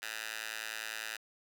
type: tone with high-pass filter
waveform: 10% pulse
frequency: 110 Hz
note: A2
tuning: in tune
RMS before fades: -41 dBFS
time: 0.02-1.17 s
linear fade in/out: 10 ms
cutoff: 1800 Hz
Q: 1.3
effects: none